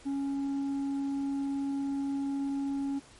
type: tone with tanh clipping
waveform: sine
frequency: 277.2 Hz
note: C#4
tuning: in tune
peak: -30 dBFS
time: 0.05-3 s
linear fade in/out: 20 ms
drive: 4 dB
effects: pink hiss -55 dBFS RMS until 3.19 s + MP3 48 kbps